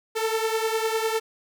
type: beating tone pair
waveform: sawtooth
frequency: 441.5 / 451.4 Hz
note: A4 / A4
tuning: +6 / +44 cents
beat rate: 9.9 Hz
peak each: -21 / -24 dBFS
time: 0.15-1.2 s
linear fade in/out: 20 ms
effects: none